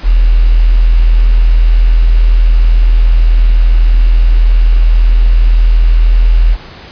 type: tone with quantisation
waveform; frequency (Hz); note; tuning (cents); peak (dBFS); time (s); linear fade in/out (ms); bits
sine; 40.92; E1; -12; -3; 0.03-6.57; 50; 5
effects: pink hiss -32 dBFS RMS until 6.91 s + resampled to 11025 Hz